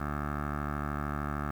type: tone with low-pass filter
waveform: 15% pulse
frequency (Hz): 73.2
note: D2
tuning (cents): -5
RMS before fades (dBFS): -34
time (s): 0-1.51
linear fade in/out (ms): 5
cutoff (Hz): 1400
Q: 5.5
effects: 9-bit